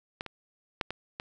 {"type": "clicks", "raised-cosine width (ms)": 0.3, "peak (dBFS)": [-18, -23, -12, -18, -19], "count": 5, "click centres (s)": [0.209, 0.263, 0.812, 0.906, 1.199], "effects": []}